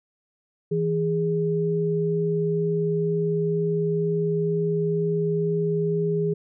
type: tone pair together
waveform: sine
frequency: 163.3 / 412.2 Hz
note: E3 / G#4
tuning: -16 / -13 cents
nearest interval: octave + major third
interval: 1603 cents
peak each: -24 / -23 dBFS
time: 0.71-6.34 s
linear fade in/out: 10 ms
effects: none